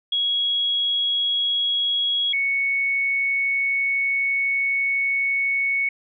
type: tone pair in turn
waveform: sine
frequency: 3321 / 2217 Hz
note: G#7 / C#7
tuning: -1 / 0 cents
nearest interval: perfect fifth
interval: 699 cents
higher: first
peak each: -19 dBFS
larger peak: neither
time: 0.12-2.33 / 2.33-5.89 s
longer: second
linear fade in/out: 5 ms
effects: none